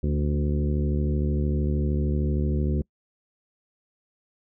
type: harmonic tone with a mistuned harmonic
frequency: 73.1 Hz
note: D2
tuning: 7 cents flat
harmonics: 1 / 2 / 3 / 4 / 5 / 6 / 7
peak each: -24 / -27 / -30 / -36 / -33 / -41 / -41 dBFS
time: 0.03-2.82 s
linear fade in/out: 5 ms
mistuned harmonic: 3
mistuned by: +33 cents
effects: noise-tail reverb RT60 0.1 s tail -26 dB re dry